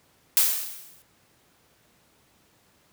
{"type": "noise with exponential decay", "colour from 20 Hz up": "blue", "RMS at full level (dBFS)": -17, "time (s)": [0.37, 1.02], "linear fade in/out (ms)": 0, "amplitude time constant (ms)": 140, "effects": ["pink hiss -62 dBFS RMS until 2.92 s", "high-pass 80 Hz 12 dB/octave"]}